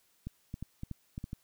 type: clicks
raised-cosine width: 5 ms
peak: -26 dBFS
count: 8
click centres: 0.27 / 0.541 / 0.626 / 0.834 / 0.913 / 1.179 / 1.241 / 1.331 s
effects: white hiss -70 dBFS RMS until 1.43 s